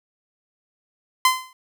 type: tone with exponential decay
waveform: sawtooth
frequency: 1030 Hz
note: C6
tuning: 28 cents flat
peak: -7 dBFS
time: 1.25-1.53 s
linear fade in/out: 2 ms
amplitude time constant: 59 ms
effects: none